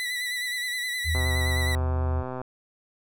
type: tone with vibrato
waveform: 30% pulse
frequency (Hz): 1975.5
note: B6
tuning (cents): 0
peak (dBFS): -25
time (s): 0-1.75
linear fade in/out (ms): 0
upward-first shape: sine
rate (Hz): 9.6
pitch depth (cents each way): 38
type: tone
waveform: sine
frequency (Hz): 80.6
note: E2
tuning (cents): -38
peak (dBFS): -23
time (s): 1.04-2.24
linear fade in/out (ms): 50
type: click train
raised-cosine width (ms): 1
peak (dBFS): -20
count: 163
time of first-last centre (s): 1.15-2.416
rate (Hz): 128
effects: none